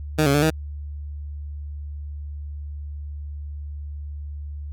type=tone with pitch steps; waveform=15% pulse; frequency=154.5 / 139.5 / 146.5 / 158 Hz; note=D#3 / C#3 / D3 / D#3; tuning=-12 / +11 / -4 / +27 cents; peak=-10 dBFS; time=0.18-0.504 s; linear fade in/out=10 ms; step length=81 ms; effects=added 73 Hz sine -30 dBFS peak until 4.72 s